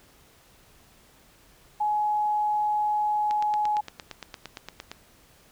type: tone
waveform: sine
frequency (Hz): 842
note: G#5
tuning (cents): +24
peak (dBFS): -22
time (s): 1.8-3.81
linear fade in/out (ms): 10
type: click train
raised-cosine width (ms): 0.2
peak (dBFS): -19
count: 15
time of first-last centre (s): 3.31-4.916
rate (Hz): 8.72
effects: pink hiss -57 dBFS RMS until 5.51 s